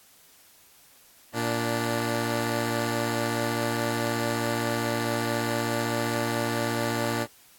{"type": "tone pair together", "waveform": "10% pulse", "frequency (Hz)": [116.1, 292.6], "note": ["A#2", "D4"], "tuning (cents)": [-7, -6], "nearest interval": "octave + major third", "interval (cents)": 1601, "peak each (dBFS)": [-19, -21], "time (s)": [1.33, 7.27], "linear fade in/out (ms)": 50, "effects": ["white hiss -56 dBFS RMS until 7.58 s", "AAC 64 kbps"]}